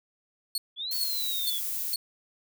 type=tone bursts; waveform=sawtooth; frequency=4360 Hz; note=C#8; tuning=29 cents flat; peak=-24 dBFS; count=4; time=0.55-1.96 s; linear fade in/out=2 ms; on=30 ms; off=430 ms
type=linear two-way sweep; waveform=sine; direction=up then down; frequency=3322 to 4435 to 3322 Hz; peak=-31 dBFS; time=0.76-1.61 s; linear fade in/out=50 ms; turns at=0.95 s
type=noise; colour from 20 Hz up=violet; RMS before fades=-32 dBFS; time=0.91-1.95 s; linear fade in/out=5 ms
effects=none